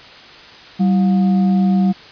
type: tone with frequency modulation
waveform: sine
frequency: 191.7 Hz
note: G3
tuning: 38 cents flat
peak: -11 dBFS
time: 0.79-1.93 s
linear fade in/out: 20 ms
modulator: 525 Hz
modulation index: 0.32
effects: white hiss -39 dBFS RMS until 2.11 s + resampled to 11025 Hz